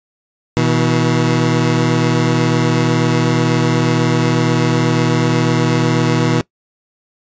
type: tone pair together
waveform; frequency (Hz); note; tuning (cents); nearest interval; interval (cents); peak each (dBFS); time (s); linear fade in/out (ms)
20% pulse; 122.11 / 160.1; B2 / D#3; -19 / +50; perfect fourth; 469; -10; 0.57-6.41; 0
effects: noise-tail reverb RT60 0.1 s tail -21 dB re dry + resampled to 16000 Hz